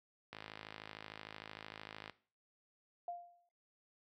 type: click train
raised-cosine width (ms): 0.3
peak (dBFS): -30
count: 95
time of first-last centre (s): 0.33-2.097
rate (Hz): 53.2
type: tone with exponential decay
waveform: sine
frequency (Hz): 698.5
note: F5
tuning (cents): 0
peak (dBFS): -38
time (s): 3.08-3.49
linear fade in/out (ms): 2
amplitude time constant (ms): 88
effects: noise-tail reverb RT60 0.4 s tail -17 dB re dry + high-pass 80 Hz 12 dB/octave